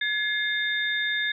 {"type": "tone cluster", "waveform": "sine", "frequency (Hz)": [1700, 2118, 3635], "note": ["G#6", "C7", "A#7"], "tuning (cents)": [40, 21, -44], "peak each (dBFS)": [-26, -31, -29], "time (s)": [0.01, 1.32], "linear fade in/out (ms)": 5, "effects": []}